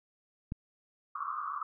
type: click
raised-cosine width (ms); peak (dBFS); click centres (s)
5; -23; 0.521
type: band-pass noise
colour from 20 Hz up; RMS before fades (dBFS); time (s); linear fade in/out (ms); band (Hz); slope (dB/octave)
pink; -37; 1.15-1.63; 5; 1100 to 1300; 96
effects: none